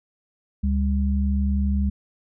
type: tone pair together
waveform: sine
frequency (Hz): 70.76 / 200.3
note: C#2 / G3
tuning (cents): +36 / +38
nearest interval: octave + tritone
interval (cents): 1802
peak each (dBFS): -20 / -24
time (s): 0.63-1.9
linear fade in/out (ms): 10
effects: none